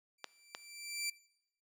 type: tone with exponential growth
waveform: 15% pulse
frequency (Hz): 2343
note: D7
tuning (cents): -5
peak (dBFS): -27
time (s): 0.18-1.1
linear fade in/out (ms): 5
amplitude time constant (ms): 200
type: clicks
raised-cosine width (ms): 0.2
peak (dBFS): -22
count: 2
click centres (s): 0.243 / 0.549
effects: noise-tail reverb RT60 0.8 s tail -21 dB re dry + high-pass 400 Hz 12 dB/octave